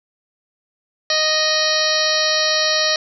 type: harmonic tone with a mistuned harmonic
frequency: 621 Hz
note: D#5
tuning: 3 cents flat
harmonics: 1 / 2 / 3 / 4 / 5 / 6 / 7 / 8 / 9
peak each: -22 / -27 / -23 / -29 / -28 / -23 / -21 / -27 / -23 dBFS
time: 1.1-2.96 s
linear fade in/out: 2 ms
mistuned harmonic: 6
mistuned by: +87 cents
effects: none

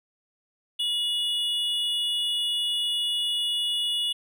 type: tone pair together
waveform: triangle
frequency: 2898 / 3451 Hz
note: F#7 / A7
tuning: -37 / -34 cents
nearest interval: minor third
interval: 303 cents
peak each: -25 / -26 dBFS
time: 0.79-4.13 s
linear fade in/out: 10 ms
effects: none

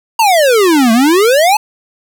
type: exponential two-way sweep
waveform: square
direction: down then up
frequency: 945 to 218.4 to 883 Hz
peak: -7 dBFS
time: 0.19-1.57 s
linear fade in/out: 5 ms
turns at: 0.92 s
effects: none

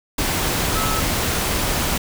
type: tone in noise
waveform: sine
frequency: 1300 Hz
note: E6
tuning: 24 cents flat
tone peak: -24 dBFS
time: 0.75-1 s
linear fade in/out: 5 ms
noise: pink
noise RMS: -21 dBFS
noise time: 0.18-1.98 s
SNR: -6 dB
effects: none

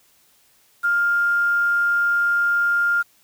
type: tone with quantisation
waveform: sine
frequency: 1403 Hz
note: F6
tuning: 8 cents sharp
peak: -16 dBFS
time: 0.83-3.03 s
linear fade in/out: 20 ms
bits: 7
effects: white hiss -58 dBFS RMS until 3.23 s

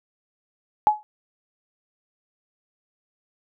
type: tone with exponential decay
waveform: sine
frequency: 848 Hz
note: G#5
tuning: 36 cents sharp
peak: -9 dBFS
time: 0.87-1.03 s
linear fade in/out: 0 ms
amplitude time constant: 33 ms
effects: none

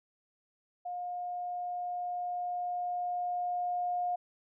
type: tone with level ramp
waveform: sine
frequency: 713 Hz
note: F5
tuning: 36 cents sharp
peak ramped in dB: -35 to -29 dBFS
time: 0.85-4.16 s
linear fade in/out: 10 ms
effects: none

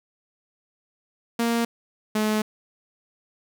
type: tone pair in turn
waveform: sawtooth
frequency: 233.1 / 214.5 Hz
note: A#3 / A3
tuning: 0 / -44 cents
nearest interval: minor second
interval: 144 cents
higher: first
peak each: -17 dBFS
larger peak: neither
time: 1.39-1.65 / 2.15-2.42 s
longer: second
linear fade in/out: 5 ms
effects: none

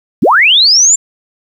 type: linear sweep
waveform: sine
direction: up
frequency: 119.2 to 7360 Hz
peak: -4 dBFS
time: 0.22-0.96 s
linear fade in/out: 10 ms
effects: 7-bit

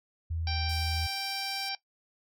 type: tone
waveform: sine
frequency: 82 Hz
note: E2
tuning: 9 cents flat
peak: -30 dBFS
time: 0.3-1.07 s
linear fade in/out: 10 ms
type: harmonic tone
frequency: 784 Hz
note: G5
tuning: in tune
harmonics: 1 / 2 / 3 / 4 / 5 / 6 / 7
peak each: -38 / -44 / -40 / -43 / -43 / -38 / -40 dBFS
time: 0.47-1.75 s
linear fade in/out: 2 ms
type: band-pass noise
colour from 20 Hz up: pink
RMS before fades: -48 dBFS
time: 0.69-1.69 s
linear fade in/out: 2 ms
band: 6300 to 14000 Hz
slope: 24 dB/octave
effects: noise-tail reverb RT60 0.1 s tail -17 dB re dry

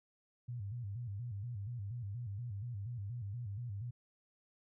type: tone with vibrato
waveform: sine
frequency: 110 Hz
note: A2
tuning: in tune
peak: -39 dBFS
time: 0.48-3.91 s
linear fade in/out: 10 ms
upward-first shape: square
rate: 4.2 Hz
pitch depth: 170 cents each way
effects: none

